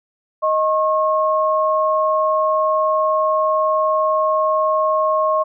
sine tone pair together, 625 / 1083.9 Hz, D#5 / C#6, +8 / -39 cents, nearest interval minor seventh, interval 953 cents, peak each -17 dBFS, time 0.42-5.44 s, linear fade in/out 20 ms, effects none

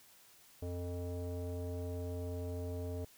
square tone with low-pass filter, 88.1 Hz, F2, 16 cents sharp, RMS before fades -40 dBFS, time 0.62-3.05 s, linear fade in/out 5 ms, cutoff 540 Hz, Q 3.9, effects white hiss -62 dBFS RMS until 3.17 s

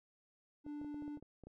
triangle tone, 294.3 Hz, D4, 4 cents sharp, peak -40 dBFS, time 0.64-1.2 s, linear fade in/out 50 ms
clicks, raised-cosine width 2 ms, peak -40 dBFS, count 10, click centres 0.665 / 0.815 / 0.846 / 0.944 / 1.023 / 1.079 / 1.173 / 1.226 / 1.437 / 1.47 s
effects none

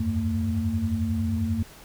sine tone cluster, 79.7 / 91.5 / 102.1 / 225.3 Hz, D#2 / F#2 / G#2 / A3, +42 / -19 / -29 / +41 cents, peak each -33 / -27 / -33 / -26 dBFS, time 0-1.63 s, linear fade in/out 5 ms, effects pink hiss -48 dBFS RMS until 1.84 s

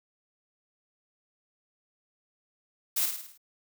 blue noise with echo, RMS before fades -27 dBFS, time 2.96-3.06 s, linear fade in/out 10 ms, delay 53 ms, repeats 6, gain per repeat -5 dB, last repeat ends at 3.378 s, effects none

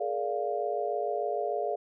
sine chord, Bb dominant seventh, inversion third, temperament just, 419.5 / 466.2 / 582.7 / 699.2 Hz, Ab4 / Bb4 / D5 / F5, +17 / 0 / -14 / +2 cents, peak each -33 / -36 / -34 / -32 dBFS, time 0-1.76 s, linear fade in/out 10 ms, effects none

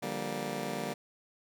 15% pulse chord, G minor seventh, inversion second, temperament just, 147 / 176.4 / 196 / 235.2 Hz, D3 / F3 / G3 / Bb3, +2 / +18 / 0 / +16 cents, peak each -35 / -37 / -33 / -32 dBFS, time 0.02-0.94 s, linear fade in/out 10 ms, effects none

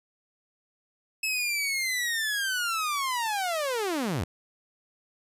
sawtooth linear sweep, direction down, 2607 to 70 Hz, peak -23 dBFS, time 1.23-4.24 s, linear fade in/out 5 ms, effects resampled to 32000 Hz

